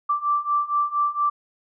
sine beating tone pair, 1169 / 1173.3 Hz, D6 / D6, -8 / -2 cents, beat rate 4.3 Hz, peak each -24 / -22 dBFS, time 0.09-1.3 s, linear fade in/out 10 ms, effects none

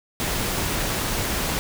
pink noise, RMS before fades -25 dBFS, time 0.2-1.59 s, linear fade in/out 0 ms, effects none

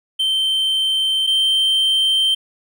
triangle tone pair in turn, 3113 / 3127 Hz, G7 / G7, -13 / -5 cents, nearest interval unison, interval 8 cents, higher second, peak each -14 / -12 dBFS, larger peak second, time 0.19-1.27 / 1.27-2.35 s, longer neither, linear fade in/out 10 ms, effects none

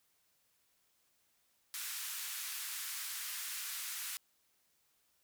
white band-pass noise, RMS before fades -42 dBFS, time 1.74-4.17 s, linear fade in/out 0 ms, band 1200 to 16000 Hz, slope 24 dB/octave, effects white hiss -75 dBFS RMS until 5.23 s

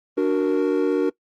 triangle chord, D augmented, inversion none, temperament equal, 293.7 / 370 / 466.2 Hz, D4 / F#4 / A#4, 0 / 0 / 0 cents, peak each -20 dBFS, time 0.17-1.1 s, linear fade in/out 10 ms, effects noise-tail reverb RT60 0.1 s tail -21 dB re dry + Opus 24 kbps

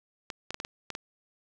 clicks, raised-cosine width 0.2 ms, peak -18 dBFS, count 7, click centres 0.302 / 0.506 / 0.544 / 0.601 / 0.649 / 0.903 / 0.951 s, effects 9-bit

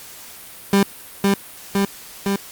30% pulse tone with echo, 198.3 Hz, G3, 20 cents sharp, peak -9 dBFS, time 0.73-0.83 s, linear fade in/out 2 ms, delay 510 ms, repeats 3, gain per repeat -2 dB, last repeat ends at 2.36 s, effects white hiss -39 dBFS RMS until 2.51 s + Opus 48 kbps

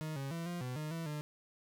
40% pulse tone with pitch steps, 155.8 / 136.8 / 167.1 / 174.6 / 125.9 / 153.1 / 165.1 / 149.7 Hz, D#3 / C#3 / E3 / F3 / B2 / D#3 / E3 / D3, +3 / -23 / +24 / 0 / +34 / -28 / +3 / +33 cents, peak -37 dBFS, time 0.01-1.21 s, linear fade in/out 0 ms, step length 150 ms, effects none

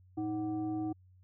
sine tone with frequency modulation, 315.1 Hz, D#4, 22 cents sharp, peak -32 dBFS, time 0.17-0.93 s, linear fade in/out 10 ms, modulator 428 Hz, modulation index 0.57, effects added 92 Hz sine -58 dBFS peak until 1.23 s

